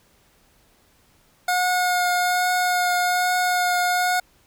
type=tone with vibrato; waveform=25% pulse; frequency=721 Hz; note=F#5; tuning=45 cents flat; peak=-15 dBFS; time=1.48-4.2 s; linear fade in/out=5 ms; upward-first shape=triangle; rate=1.2 Hz; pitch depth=14 cents each way; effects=pink hiss -59 dBFS RMS until 4.46 s